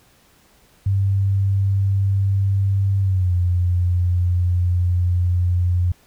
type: tone with pitch glide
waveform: sine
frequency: 98 to 88.83 Hz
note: G2 to F2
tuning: 0 to +30 cents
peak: -15 dBFS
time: 0.86-5.92 s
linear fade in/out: 5 ms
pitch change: -170 cents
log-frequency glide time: 3-3.33 s
effects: pink hiss -55 dBFS RMS until 6.06 s